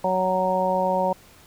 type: harmonic tone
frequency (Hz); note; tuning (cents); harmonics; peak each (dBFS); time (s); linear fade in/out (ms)
185.8; F#3; +7; 1 / 2 / 3 / 4 / 5; -29 / -33 / -23 / -27 / -24; 0.04-1.13; 5
effects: pink hiss -51 dBFS RMS until 1.46 s